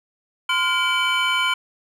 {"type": "tone cluster", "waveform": "triangle", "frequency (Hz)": [1031, 1413, 2308, 3037], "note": ["C6", "F6", "D7", "F#7"], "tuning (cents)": [-26, 20, -31, 44], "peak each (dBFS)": -22, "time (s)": [0.49, 1.54], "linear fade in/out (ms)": 5, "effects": []}